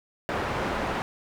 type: low-pass noise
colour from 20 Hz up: white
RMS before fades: -29 dBFS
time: 0.29-1.02 s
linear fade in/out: 0 ms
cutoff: 1200 Hz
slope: 12 dB/octave
effects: none